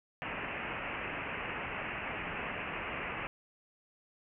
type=low-pass noise; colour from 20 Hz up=white; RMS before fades=-39 dBFS; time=0.22-3.27 s; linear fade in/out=0 ms; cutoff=2800 Hz; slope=96 dB/octave; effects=none